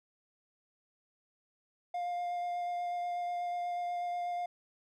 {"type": "tone with vibrato", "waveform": "triangle", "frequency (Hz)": 705, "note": "F5", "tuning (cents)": 16, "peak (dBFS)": -31, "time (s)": [1.94, 4.46], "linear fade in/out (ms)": 5, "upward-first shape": "sine", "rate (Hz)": 8.2, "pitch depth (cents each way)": 10, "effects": []}